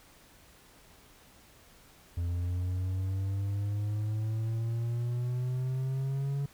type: exponential sweep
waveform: triangle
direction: up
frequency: 85.5 to 141.4 Hz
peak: -27 dBFS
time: 2.17-6.46 s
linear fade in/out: 5 ms
effects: pink hiss -58 dBFS RMS until 6.53 s